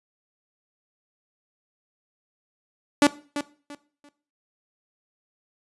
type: tone with echo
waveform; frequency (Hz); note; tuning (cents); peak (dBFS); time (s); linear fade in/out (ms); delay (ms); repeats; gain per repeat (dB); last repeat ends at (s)
sawtooth; 289.4; D4; -25; -9; 3.02-3.07; 2; 340; 3; -12; 4.09
effects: noise-tail reverb RT60 0.4 s tail -17 dB re dry + resampled to 24000 Hz